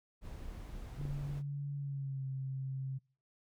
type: noise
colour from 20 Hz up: brown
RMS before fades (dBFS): -45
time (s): 0.21-1.43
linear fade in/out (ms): 50
type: tone with pitch glide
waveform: sine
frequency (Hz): 142.2 to 133.45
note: C#3 to C3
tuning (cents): +45 to +35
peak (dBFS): -36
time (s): 0.98-2.99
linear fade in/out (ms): 20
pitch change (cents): -110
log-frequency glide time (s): 1.76-2.26
type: clicks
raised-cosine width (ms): 3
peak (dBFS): -32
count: 2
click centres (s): 1.013 / 1.053
effects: noise-tail reverb RT60 0.4 s tail -25 dB re dry